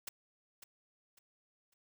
white noise with echo, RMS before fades -42 dBFS, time 0.07-0.09 s, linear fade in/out 5 ms, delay 550 ms, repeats 3, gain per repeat -10 dB, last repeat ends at 1.74 s, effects none

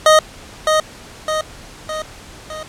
25% pulse tone with echo, 622.3 Hz, D#5, in tune, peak -3 dBFS, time 0.06-0.19 s, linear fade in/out 2 ms, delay 610 ms, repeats 4, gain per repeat -5 dB, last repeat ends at 2.63 s, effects pink hiss -38 dBFS RMS until 2.68 s + low-pass 9000 Hz 12 dB/octave

